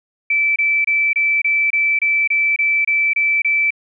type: tone bursts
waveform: sine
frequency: 2321 Hz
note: D7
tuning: 21 cents flat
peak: -13 dBFS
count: 12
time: 0.3-3.706 s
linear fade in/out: 5 ms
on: 260 ms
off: 26 ms
effects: none